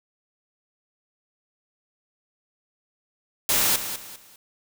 white noise with echo, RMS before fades -21 dBFS, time 3.49-3.76 s, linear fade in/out 2 ms, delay 200 ms, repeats 3, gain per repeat -10 dB, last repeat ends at 4.36 s, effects none

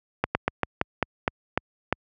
slowing click train, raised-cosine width 0.5 ms, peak -6 dBFS, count 9, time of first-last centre 0.24-1.926 s, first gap 110 ms, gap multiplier 1.18, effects high-pass 60 Hz 12 dB/octave

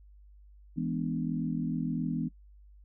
sine chord, E dominant seventh, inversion none, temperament equal, 164.81 / 207.7 / 246.9 / 293.7 Hz, E3 / G#3 / B3 / D4, 0 / 0 / 0 / 0 cents, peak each -33 / -37 / -33 / -37 dBFS, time 0.76-2.29 s, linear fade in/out 20 ms, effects noise-tail reverb RT60 0.1 s tail -21 dB re dry + added 50 Hz sine -52 dBFS peak until 2.84 s

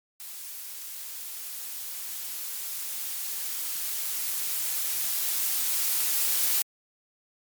blue noise with level ramp, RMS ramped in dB -40 to -24 dBFS, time 0.2-6.62 s, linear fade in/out 0 ms, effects MP3 96 kbps

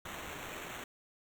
blue noise with sample-and-hold, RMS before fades -44 dBFS, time 0.05-0.84 s, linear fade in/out 2 ms, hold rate 4900 Hz, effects none

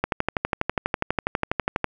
click train, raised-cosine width 0.5 ms, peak -6 dBFS, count 23, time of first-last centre 0.04-1.843 s, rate 12.2 Hz, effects none

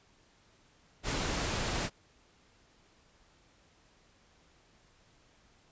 pink noise, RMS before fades -33 dBFS, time 1.03-1.9 s, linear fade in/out 50 ms, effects pink hiss -65 dBFS RMS until 5.71 s + resampled to 16000 Hz

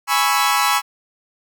sawtooth chord, C# minor seventh, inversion second, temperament equal, 830.6 / 987.8 / 1108.7 / 1318.5 Hz, G#5 / B5 / C#6 / E6, 0 / 0 / 0 / 0 cents, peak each -17 dBFS, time 0.07-0.82 s, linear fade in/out 50 ms, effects none

